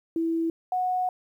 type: tone pair in turn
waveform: sine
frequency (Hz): 329.3 / 734.1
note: E4 / F#5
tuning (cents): -2 / -14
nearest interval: octave + major second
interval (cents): 1388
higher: second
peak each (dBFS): -23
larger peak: neither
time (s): 0.16-0.5 / 0.72-1.09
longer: second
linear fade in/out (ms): 2
effects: 10-bit